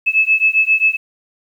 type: beating tone pair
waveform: sine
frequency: 2600 / 2607.5 Hz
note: E7 / E7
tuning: -24 / -19 cents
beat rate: 7.5 Hz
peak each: -14 dBFS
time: 0.06-0.97 s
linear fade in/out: 20 ms
effects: 8-bit